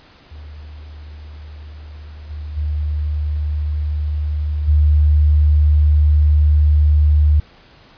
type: tone with level steps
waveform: sine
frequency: 75 Hz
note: D2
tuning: 37 cents sharp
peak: -32 / -25 / -17 / -9 dBFS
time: 0.31-7.4 s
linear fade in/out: 5 ms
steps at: 2.29 / 2.56 / 4.67 s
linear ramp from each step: 20 ms
effects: pink hiss -47 dBFS RMS until 7.97 s + resampled to 11025 Hz